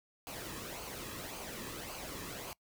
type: noise with flanger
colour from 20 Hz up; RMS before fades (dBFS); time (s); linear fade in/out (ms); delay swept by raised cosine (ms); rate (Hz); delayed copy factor
pink; -44; 0.27-2.53; 0; 0.54 to 1.4; 1.8; -0.55
effects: noise-tail reverb RT60 0.1 s tail -23 dB re dry